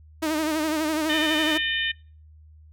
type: tone with vibrato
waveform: sawtooth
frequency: 311.1 Hz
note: D#4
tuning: in tune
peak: -19 dBFS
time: 0.22-1.58 s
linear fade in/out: 10 ms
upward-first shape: sine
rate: 12 Hz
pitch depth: 64 cents each way
type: harmonic tone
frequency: 606 Hz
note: D#5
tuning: 46 cents flat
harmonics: 3 / 4 / 5 / 6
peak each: -26 / -32 / -27 / -31 dBFS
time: 1.09-1.92 s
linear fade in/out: 10 ms
effects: noise-tail reverb RT60 0.4 s tail -24 dB re dry + added 77 Hz sine -47 dBFS peak until 2.72 s